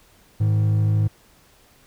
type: tone pair together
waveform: triangle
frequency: 105.85 / 158.6 Hz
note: G#2 / D#3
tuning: +33 / +33 cents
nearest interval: perfect fifth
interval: 700 cents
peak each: -14 / -24 dBFS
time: 0.4-1.08 s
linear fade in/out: 10 ms
effects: tanh soft clip ceiling -8 dBFS + pink hiss -55 dBFS RMS until 1.86 s